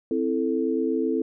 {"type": "chord", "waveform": "sine", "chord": "A minor", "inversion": "first", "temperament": "equal", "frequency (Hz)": [261.6, 329.6, 440], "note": ["C4", "E4", "A4"], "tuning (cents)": [0, 0, 0], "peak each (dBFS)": -26, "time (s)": [0.11, 1.22], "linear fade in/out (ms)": 2, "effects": []}